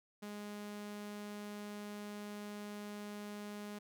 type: tone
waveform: sawtooth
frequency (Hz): 207.1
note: G#3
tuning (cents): -5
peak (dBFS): -40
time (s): 0.22-3.79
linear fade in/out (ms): 10
effects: none